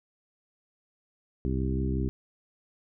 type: harmonic tone with a mistuned harmonic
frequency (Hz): 65.41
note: C2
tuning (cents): 0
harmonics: 1 / 2 / 3 / 4 / 5 / 6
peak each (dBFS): -29 / -32 / -34 / -35 / -36 / -37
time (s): 1.45-2.09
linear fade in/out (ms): 0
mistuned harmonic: 1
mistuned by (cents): +33
effects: none